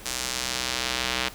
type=tone with band-pass filter sweep; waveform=square; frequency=62.9 Hz; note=B1; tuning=32 cents sharp; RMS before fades=-29 dBFS; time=0.05-1.29 s; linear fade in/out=10 ms; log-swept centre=7200 to 3200 Hz; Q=0.98; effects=pink hiss -44 dBFS RMS until 1.34 s